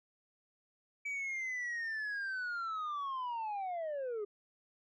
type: linear sweep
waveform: sine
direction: down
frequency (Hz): 2299 to 399.9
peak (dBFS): -33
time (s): 1.05-4.25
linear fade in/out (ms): 10
effects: tanh soft clip ceiling -35 dBFS